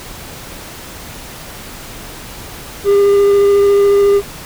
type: tone with vibrato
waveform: triangle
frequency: 402.1 Hz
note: G4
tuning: 44 cents sharp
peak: -5 dBFS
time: 2.84-4.22 s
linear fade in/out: 50 ms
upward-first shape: square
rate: 14 Hz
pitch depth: 8 cents each way
effects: pink hiss -31 dBFS RMS until 4.45 s